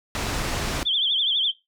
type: low-pass noise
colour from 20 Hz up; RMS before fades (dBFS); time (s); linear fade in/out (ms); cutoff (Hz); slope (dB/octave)
pink; -27; 0.15-0.83; 0; 7600; 12
type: tone with vibrato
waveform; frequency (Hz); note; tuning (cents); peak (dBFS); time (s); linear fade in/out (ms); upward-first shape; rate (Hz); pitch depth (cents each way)
sine; 3322; G#7; 0; -19; 0.85-1.52; 20; triangle; 12; 150
effects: noise-tail reverb RT60 0.2 s tail -18 dB re dry